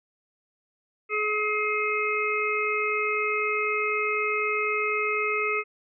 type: harmonic tone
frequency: 424 Hz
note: G#4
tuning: 36 cents sharp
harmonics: 1 / 3 / 5 / 6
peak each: -29 / -29 / -29 / -29 dBFS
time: 1.09-5.64 s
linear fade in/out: 50 ms
effects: none